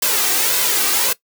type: noise with flanger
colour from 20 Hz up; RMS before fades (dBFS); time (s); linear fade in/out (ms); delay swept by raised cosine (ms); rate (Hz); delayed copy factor
white; -17; 0.02-1.13; 5; 1.9 to 2.61; 1.8; +0.6
effects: noise-tail reverb RT60 0.1 s tail -19 dB re dry + high-pass 200 Hz 12 dB/octave